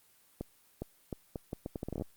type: accelerating click train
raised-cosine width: 2 ms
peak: -23 dBFS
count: 15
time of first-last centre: 0.41-2.021 s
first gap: 410 ms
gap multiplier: 0.75
effects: white hiss -65 dBFS RMS until 2.16 s + Opus 24 kbps